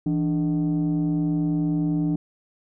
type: tone pair together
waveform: sine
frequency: 165.7 / 295.2 Hz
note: E3 / D4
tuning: +9 / +9 cents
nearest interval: minor seventh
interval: 1000 cents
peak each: -21 / -21 dBFS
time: 0.06-2.16 s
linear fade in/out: 5 ms
effects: tanh soft clip ceiling -17 dBFS